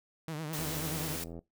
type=tone with vibrato; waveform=sawtooth; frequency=155.56 Hz; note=D#3; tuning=in tune; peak=-32 dBFS; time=0.28-1.16 s; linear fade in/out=0 ms; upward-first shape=triangle; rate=9.4 Hz; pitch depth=110 cents each way
type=noise; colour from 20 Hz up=white; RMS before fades=-39 dBFS; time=0.53-1.24 s; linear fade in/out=2 ms
type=click train; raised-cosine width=2 ms; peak=-31 dBFS; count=68; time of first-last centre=0.59-1.39 s; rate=83.7 Hz
effects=noise-tail reverb RT60 0.2 s tail -20 dB re dry